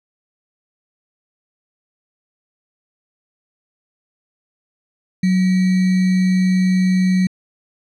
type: tone with sample-and-hold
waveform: sine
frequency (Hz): 185.4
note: F#3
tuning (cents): +4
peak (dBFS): -12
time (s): 5.23-7.27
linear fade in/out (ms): 5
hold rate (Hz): 2100
effects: low-pass 6000 Hz 12 dB/octave